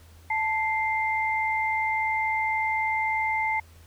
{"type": "tone pair together", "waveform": "sine", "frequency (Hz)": [878.2, 2093], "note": ["A5", "C7"], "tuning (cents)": [-4, 0], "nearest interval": "octave + minor third", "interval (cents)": 1504, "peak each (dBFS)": -26, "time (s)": [0.3, 3.6], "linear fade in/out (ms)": 5, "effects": ["added 82 Hz sine -49 dBFS peak until 3.86 s", "pink hiss -57 dBFS RMS until 3.86 s"]}